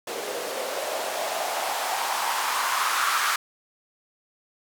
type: noise with band-pass filter sweep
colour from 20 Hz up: blue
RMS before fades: -27 dBFS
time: 0.07-3.36 s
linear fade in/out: 5 ms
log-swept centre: 450 to 1300 Hz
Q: 3.4
effects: none